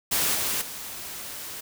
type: noise with level steps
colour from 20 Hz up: white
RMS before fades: -24 / -27 / -37 dBFS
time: 0.11-1.61 s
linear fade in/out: 10 ms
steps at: 0.34 / 0.61 s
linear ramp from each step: 10 ms
effects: none